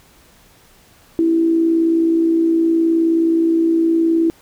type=tone with amplitude modulation; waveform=sine; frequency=329.6 Hz; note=E4; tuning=in tune; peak=-10 dBFS; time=1.19-4.3 s; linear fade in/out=0 ms; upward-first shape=sine; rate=59.2 Hz; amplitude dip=40%; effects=pink hiss -50 dBFS RMS until 4.41 s